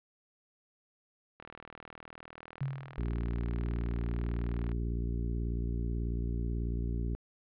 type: click train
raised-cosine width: 0.3 ms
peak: -28 dBFS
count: 133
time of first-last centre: 1.4-4.717 s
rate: 39.8 Hz
type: tone with exponential decay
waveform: sine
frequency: 135.8 Hz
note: C#3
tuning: 35 cents flat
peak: -28 dBFS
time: 2.61-3.21 s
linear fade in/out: 5 ms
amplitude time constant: 130 ms
type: harmonic tone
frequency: 58.27 Hz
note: A#1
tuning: in tune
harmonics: 1 / 2 / 3 / 4 / 5 / 6 / 7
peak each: -32 / -38 / -42 / -44 / -46 / -48 / -49 dBFS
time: 2.98-7.15 s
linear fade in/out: 0 ms
effects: low-pass 2000 Hz 12 dB/octave